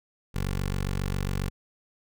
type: tone with notch filter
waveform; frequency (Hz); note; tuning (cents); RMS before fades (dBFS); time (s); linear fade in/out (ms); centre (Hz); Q
15% pulse; 47.36; F#1; +41; -29; 0.34-1.5; 20; 650; 1.7
effects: none